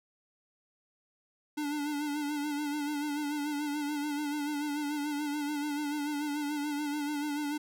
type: tone with vibrato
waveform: square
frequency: 293.7 Hz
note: D4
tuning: in tune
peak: -32 dBFS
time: 1.57-7.58 s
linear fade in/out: 10 ms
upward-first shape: sine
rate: 6.9 Hz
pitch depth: 48 cents each way
effects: none